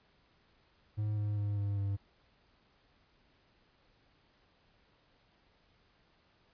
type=tone with pitch steps; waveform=triangle; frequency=105.9 / 104.26 / 102.65 / 101.06 / 99.5 Hz; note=G#2 / G#2 / G#2 / G#2 / G2; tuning=+34 / +7 / -20 / -47 / +26 cents; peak=-29 dBFS; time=0.97-1.97 s; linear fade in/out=20 ms; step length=200 ms; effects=pink hiss -69 dBFS RMS until 6.53 s + resampled to 11025 Hz